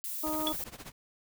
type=noise; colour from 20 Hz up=violet; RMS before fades=-37 dBFS; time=0.04-0.64 s; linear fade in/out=0 ms
type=harmonic tone; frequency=310 Hz; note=D#4; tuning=6 cents flat; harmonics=1 / 2 / 3 / 4; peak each=-34 / -37 / -39 / -40 dBFS; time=0.23-0.53 s; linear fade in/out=10 ms
type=noise with tremolo; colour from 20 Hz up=pink; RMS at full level=-43 dBFS; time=0.26-0.92 s; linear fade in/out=5 ms; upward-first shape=sine; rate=15 Hz; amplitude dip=85%
type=tone with exponential decay; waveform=sine; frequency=3398 Hz; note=G#7; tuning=39 cents sharp; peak=-25 dBFS; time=0.47-0.56 s; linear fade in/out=0 ms; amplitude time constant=18 ms
effects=none